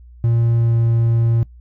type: tone with pitch glide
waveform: triangle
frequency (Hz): 116.54 to 115.67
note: A#2 to A#2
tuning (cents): 0 to -13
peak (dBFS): -11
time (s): 0.24-1.43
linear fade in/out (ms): 0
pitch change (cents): -13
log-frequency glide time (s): 0.54-0.8
effects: noise-tail reverb RT60 0.1 s tail -20 dB re dry + added 60 Hz sine -39 dBFS peak until 1.6 s